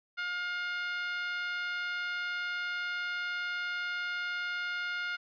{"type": "tone with high-pass filter", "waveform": "10% pulse", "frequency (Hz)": 711, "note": "F5", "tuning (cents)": 31, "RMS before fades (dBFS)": -35, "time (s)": [0.17, 5.17], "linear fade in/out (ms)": 20, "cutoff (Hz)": 1500, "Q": 4.3, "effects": ["resampled to 11025 Hz"]}